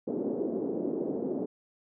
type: band-pass noise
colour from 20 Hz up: pink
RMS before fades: -32 dBFS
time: 0.07-1.46 s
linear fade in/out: 10 ms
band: 250 to 450 Hz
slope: 24 dB/octave
effects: none